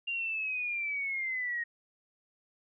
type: linear sweep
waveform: sine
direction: down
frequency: 2794 to 1864.7 Hz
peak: -31 dBFS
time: 0.07-1.64 s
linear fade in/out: 10 ms
effects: none